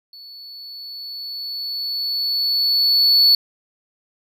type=tone with level ramp; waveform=triangle; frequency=4435 Hz; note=C#8; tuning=in tune; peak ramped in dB=-37 to -8 dBFS; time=0.13-3.35 s; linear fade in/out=2 ms; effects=none